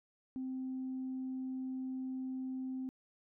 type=tone; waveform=sine; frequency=260.1 Hz; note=C4; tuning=10 cents flat; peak=-36 dBFS; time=0.36-2.89 s; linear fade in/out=0 ms; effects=tanh soft clip ceiling -33 dBFS